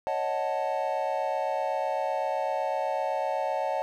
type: chord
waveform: triangle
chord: D# half-diminished seventh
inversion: third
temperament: equal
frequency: 554.4 / 622.3 / 740 / 880 Hz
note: C#5 / D#5 / F#5 / A5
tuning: 0 / 0 / 0 / 0 cents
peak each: -30 dBFS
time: 0.07-3.82 s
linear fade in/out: 0 ms
effects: none